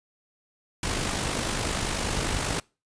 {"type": "noise with amplitude modulation", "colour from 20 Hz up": "pink", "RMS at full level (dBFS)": -26, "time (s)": [0.83, 2.6], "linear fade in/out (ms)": 2, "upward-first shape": "sine", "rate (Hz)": 50.2, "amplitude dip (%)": 45, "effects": ["noise-tail reverb RT60 0.3 s tail -25 dB re dry", "resampled to 22050 Hz"]}